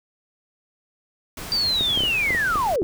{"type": "noise", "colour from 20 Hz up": "pink", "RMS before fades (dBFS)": -34, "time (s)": [1.37, 2.76], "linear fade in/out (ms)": 2}
{"type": "linear sweep", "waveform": "sine", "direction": "down", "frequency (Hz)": [4723, 314.5], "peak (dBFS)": -19, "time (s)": [1.52, 2.83], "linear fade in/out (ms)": 0}
{"type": "clicks", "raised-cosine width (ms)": 2, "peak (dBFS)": -15, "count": 8, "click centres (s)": [1.809, 1.975, 2.006, 2.036, 2.306, 2.348, 2.557, 2.819]}
{"effects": []}